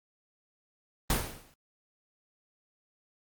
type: noise with exponential decay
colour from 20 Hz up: pink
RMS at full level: -24 dBFS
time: 1.1-1.54 s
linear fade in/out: 1 ms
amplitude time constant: 95 ms
effects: Opus 24 kbps